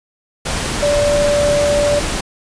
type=tone in noise; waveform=sine; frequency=582 Hz; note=D5; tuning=16 cents flat; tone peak=-12 dBFS; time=0.82-2 s; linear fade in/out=10 ms; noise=pink; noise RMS=-20 dBFS; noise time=0.45-2.21 s; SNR=+5 dB; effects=resampled to 22050 Hz